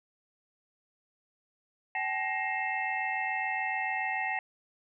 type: tone cluster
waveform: sine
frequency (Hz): 765 / 852 / 1874 / 2123 / 2651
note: G5 / G#5 / A#6 / C7 / E7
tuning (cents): -42 / +44 / +9 / +25 / +9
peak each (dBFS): -35 / -37 / -34 / -36 / -38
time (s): 1.95-4.39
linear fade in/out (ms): 2
effects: none